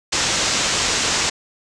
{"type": "low-pass noise", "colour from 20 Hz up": "white", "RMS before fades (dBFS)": -20, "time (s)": [0.12, 1.3], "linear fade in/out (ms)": 10, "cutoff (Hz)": 7600, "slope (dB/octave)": 48, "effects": []}